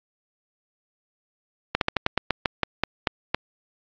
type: slowing click train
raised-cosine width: 0.3 ms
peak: -4 dBFS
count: 12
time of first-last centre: 1.75-3.345 s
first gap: 62 ms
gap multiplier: 1.16
effects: low-pass 5000 Hz 12 dB/octave + AAC 48 kbps